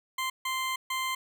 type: tone bursts at uneven times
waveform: 20% pulse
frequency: 1044 Hz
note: C6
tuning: 4 cents flat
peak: -24 dBFS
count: 3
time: 0.18-0.3 / 0.45-0.76 / 0.9-1.15 s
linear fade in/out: 5 ms
effects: none